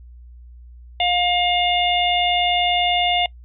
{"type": "harmonic tone", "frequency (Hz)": 710, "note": "F5", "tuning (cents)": 28, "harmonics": [1, 3, 4, 5], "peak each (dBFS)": [-19, -24, -22, -24], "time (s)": [1, 3.26], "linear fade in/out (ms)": 2, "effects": ["noise-tail reverb RT60 0.1 s tail -23 dB re dry", "added 60 Hz sine -39 dBFS peak until 3.44 s"]}